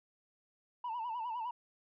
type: tone with vibrato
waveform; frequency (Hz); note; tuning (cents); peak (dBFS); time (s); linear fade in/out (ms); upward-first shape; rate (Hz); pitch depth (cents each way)
sine; 932.3; A#5; 0; -34; 0.84-1.51; 5; sine; 9.8; 110
effects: tanh soft clip ceiling -34 dBFS